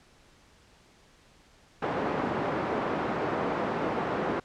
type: band-pass noise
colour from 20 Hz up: pink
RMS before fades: -30 dBFS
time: 1.82-4.4 s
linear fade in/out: 5 ms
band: 230 to 1200 Hz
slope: 12 dB/octave
effects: pink hiss -59 dBFS RMS until 4.44 s + low-pass 7000 Hz 12 dB/octave